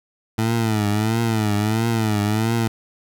20% pulse tone with vibrato, 109.4 Hz, A2, 9 cents flat, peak -13 dBFS, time 0.38-2.68 s, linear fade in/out 5 ms, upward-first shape triangle, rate 1.5 Hz, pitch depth 120 cents each way, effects none

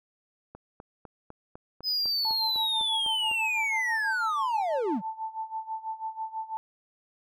click train, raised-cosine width 1 ms, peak -29 dBFS, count 12, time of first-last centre 0.55-3.314 s, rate 3.98 Hz
triangle linear sweep, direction down, 5070 to 160.5 Hz, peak -24 dBFS, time 1.83-5.02 s, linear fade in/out 50 ms
sine tone with tremolo, 884 Hz, A5, 8 cents sharp, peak -29 dBFS, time 2.25-6.57 s, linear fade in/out 0 ms, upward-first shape sine, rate 6.1 Hz, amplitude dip 85%
effects none

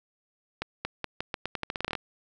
accelerating click train, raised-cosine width 0.3 ms, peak -14 dBFS, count 16, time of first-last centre 0.62-1.952 s, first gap 230 ms, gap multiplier 0.84, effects none

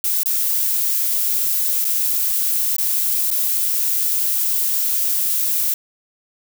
violet noise with dropouts, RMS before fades -19 dBFS, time 0.04-5.74 s, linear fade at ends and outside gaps 2 ms, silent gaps 0.233-0.258 / 1.845-1.85 / 2.765-2.783 / 3.305-3.312 s, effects none

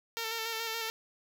5% pulse tone with vibrato, 452 Hz, A4, 47 cents sharp, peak -22 dBFS, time 0.17-0.9 s, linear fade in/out 0 ms, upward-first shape square, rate 7 Hz, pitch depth 26 cents each way, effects none

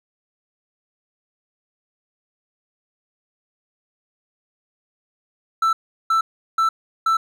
triangle tone bursts, 1328 Hz, E6, 12 cents sharp, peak -13 dBFS, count 4, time 5.62-7.17 s, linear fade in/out 5 ms, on 110 ms, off 370 ms, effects none

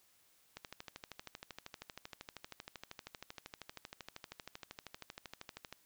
click train, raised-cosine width 0.2 ms, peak -28 dBFS, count 67, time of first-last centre 0.57-5.726 s, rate 12.8 Hz, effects white hiss -70 dBFS RMS until 5.85 s

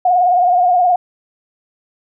sine tone with vibrato, 718 Hz, F5, 48 cents sharp, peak -9 dBFS, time 0.05-0.96 s, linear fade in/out 5 ms, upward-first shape triangle, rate 19 Hz, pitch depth 70 cents each way, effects none

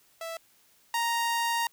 sawtooth tone pair in turn, 659.3 / 932.4 Hz, E5 / A#5, 0 / 0 cents, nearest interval tritone, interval 600 cents, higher second, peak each -31 / -22 dBFS, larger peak second, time 0.21-0.37 / 0.94-1.67 s, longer second, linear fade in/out 2 ms, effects white hiss -63 dBFS RMS until 1.72 s

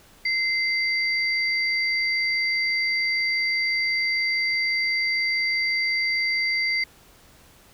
sine tone pair together, 2076 / 4671 Hz, C7 / D8, -14 / -10 cents, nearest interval octave + major second, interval 1404 cents, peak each -22 / -27 dBFS, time 0.25-6.84 s, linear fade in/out 5 ms, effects pink hiss -53 dBFS RMS until 7.73 s

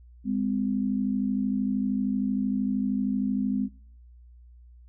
sine tone pair together, 203.8 / 256.8 Hz, G#3 / C4, -32 / -32 cents, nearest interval major third, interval 400 cents, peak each -27 dBFS, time 0.24-3.69 s, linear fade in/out 50 ms, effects noise-tail reverb RT60 0.5 s tail -19 dB re dry + added 60 Hz sine -48 dBFS peak until 4.88 s

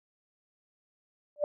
sine tone with exponential growth, 589 Hz, D5, 5 cents sharp, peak -20 dBFS, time 1.36-1.44 s, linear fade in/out 1 ms, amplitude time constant 16 ms, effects none

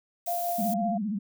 violet noise, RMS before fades -36 dBFS, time 0.26-0.74 s, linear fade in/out 5 ms
sine tone with tremolo, 695 Hz, F5, 9 cents flat, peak -26 dBFS, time 0.27-0.98 s, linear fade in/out 10 ms, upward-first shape triangle, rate 5.5 Hz, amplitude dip 30%
sine tone with vibrato, 207.7 Hz, G#3, in tune, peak -27 dBFS, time 0.58-1.19 s, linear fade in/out 10 ms, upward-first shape sine, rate 15 Hz, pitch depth 140 cents each way
effects none

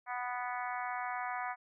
harmonic tone, 246.9 Hz, B3, in tune, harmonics 3 / 4 / 5 / 6 / 7 / 8 / 9, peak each -39 / -41 / -43 / -45 / -46 / -47 / -48 dBFS, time 0.06-1.56 s, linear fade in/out 50 ms, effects none

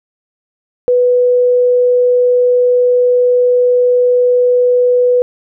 sine tone, 493.9 Hz, B4, in tune, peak -7 dBFS, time 0.88-5.22 s, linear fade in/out 0 ms, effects none

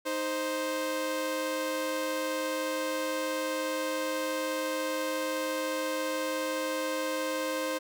sawtooth tone pair together, 311.1 / 523.2 Hz, D#4 / C5, 0 / 0 cents, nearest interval major sixth, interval 900 cents, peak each -31 / -27 dBFS, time 0.05-7.79 s, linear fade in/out 20 ms, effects none

